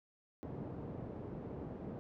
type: band-pass noise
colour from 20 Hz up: pink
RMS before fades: -45 dBFS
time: 0.43-1.99 s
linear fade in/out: 0 ms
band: 100 to 490 Hz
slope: 12 dB/octave
effects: none